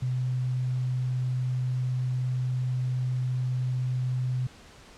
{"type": "tone", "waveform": "sine", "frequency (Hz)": 126.8, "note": "B2", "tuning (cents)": 46, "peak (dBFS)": -25, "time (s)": [0.02, 4.47], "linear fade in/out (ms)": 5, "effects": ["pink hiss -51 dBFS RMS until 4.97 s", "low-pass 7000 Hz 12 dB/octave"]}